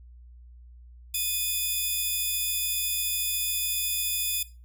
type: tone pair together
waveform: 5% pulse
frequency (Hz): 2487 / 3479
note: D#7 / A7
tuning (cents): -1 / -20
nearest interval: tritone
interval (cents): 581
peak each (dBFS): -20 / -21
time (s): 1.14-4.43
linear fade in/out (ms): 5
effects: noise-tail reverb RT60 0.3 s tail -18 dB re dry + added 60 Hz sine -46 dBFS peak until 4.64 s